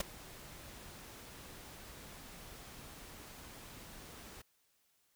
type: noise with ADSR envelope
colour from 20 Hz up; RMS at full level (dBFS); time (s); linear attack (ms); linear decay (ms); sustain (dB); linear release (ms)
pink; -32; 0-4.42; 4; 14; -20; 7
effects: white hiss -75 dBFS RMS until 5.15 s